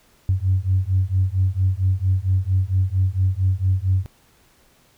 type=beating tone pair; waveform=sine; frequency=92 / 96.4 Hz; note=F#2 / G2; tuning=-9 / -28 cents; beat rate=4.4 Hz; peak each=-19 dBFS; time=0.29-4.06 s; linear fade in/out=0 ms; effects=tanh soft clip ceiling -9 dBFS + pink hiss -57 dBFS RMS until 4.97 s